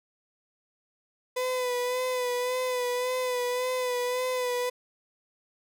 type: tone with vibrato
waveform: 35% pulse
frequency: 500 Hz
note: B4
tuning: 21 cents sharp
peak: -25 dBFS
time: 1.36-4.7 s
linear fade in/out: 10 ms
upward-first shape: sine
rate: 1.8 Hz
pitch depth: 33 cents each way
effects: none